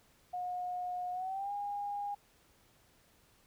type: tone with pitch glide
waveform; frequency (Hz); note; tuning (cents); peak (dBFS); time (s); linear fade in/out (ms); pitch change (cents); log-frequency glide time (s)
sine; 721 to 814; F#5 to G#5; -45 to -35; -35; 0.33-2.15; 10; +210; 1.12-1.52
effects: pink hiss -67 dBFS RMS until 3.46 s